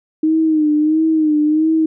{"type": "tone with vibrato", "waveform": "sine", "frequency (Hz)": 310, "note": "D#4", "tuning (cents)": -6, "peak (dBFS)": -11, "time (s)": [0.23, 1.86], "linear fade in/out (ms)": 5, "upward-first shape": "sine", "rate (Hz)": 1.5, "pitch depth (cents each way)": 58, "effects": []}